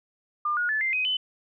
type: tone with pitch steps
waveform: sine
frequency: 1200 / 1443.6 / 1736.7 / 2089 / 2514 / 3024 Hz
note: D6 / F#6 / A6 / C7 / D#7 / F#7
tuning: +37 / -43 / -23 / -3 / +17 / +37 cents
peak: -23 dBFS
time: 0.45-1.17 s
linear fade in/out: 5 ms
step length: 120 ms
effects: none